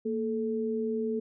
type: tone pair together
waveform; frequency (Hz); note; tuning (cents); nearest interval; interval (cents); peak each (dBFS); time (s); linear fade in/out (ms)
sine; 230.5 / 435.1; A#3 / A4; -19 / -19; major seventh; 1100; -31 / -30; 0.05-1.2; 10
effects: none